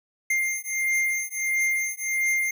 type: beating tone pair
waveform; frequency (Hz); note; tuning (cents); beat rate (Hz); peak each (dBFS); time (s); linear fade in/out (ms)
square; 2106 / 2107.5; C7 / C7; +11 / +12; 1.5; -27 / -27; 0.3-2.51; 5
effects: none